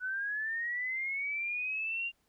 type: linear sweep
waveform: sine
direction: up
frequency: 1480 to 2797 Hz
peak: -32 dBFS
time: 0-2.12 s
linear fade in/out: 50 ms
effects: pink hiss -74 dBFS RMS until 2.28 s